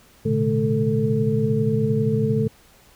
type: tone cluster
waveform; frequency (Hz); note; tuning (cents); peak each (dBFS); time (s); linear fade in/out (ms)
sine; 115 / 127.6 / 145.1 / 214.6 / 443.9; A#2 / C3 / D3 / A3 / A4; -23 / -43 / -21 / -43 / +15; -25 / -27 / -24 / -23 / -23; 0.25-2.48; 10
effects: pink hiss -53 dBFS RMS until 2.95 s